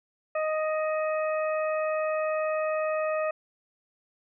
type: harmonic tone with a mistuned harmonic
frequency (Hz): 622.3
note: D#5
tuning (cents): 0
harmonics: 1 / 2 / 3 / 4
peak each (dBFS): -26 / -33 / -39 / -39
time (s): 0.35-3.31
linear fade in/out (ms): 5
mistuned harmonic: 4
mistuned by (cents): +33
effects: none